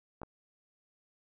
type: clicks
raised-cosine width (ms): 1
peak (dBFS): -28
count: 2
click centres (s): 0.217 / 0.233
effects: none